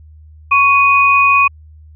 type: tone pair together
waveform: sine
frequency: 1109 / 2486 Hz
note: C#6 / D#7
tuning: 0 / -2 cents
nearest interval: octave + major second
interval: 1398 cents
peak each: -10 dBFS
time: 0.51-1.48 s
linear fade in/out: 10 ms
effects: added 77 Hz sine -37 dBFS peak until 1.95 s